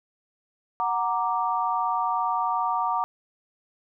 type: chord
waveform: sine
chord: Gb augmented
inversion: none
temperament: equal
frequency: 740 / 932.3 / 1174.7 Hz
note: Gb5 / Bb5 / D6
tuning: 0 / 0 / 0 cents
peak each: -28 / -26 / -27 dBFS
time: 0.8-3.04 s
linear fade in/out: 0 ms
effects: none